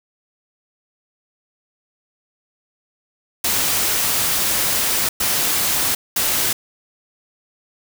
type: noise bursts at uneven times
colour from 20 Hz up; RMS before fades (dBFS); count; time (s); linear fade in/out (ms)
white; -19; 3; 3.44-5.09 / 5.2-5.95 / 6.16-6.53; 5
effects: none